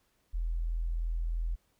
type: tone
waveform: sine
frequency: 41.57 Hz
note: E1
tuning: 15 cents sharp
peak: -29 dBFS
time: 0.33-1.56 s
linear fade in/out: 20 ms
effects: pink hiss -73 dBFS RMS until 1.79 s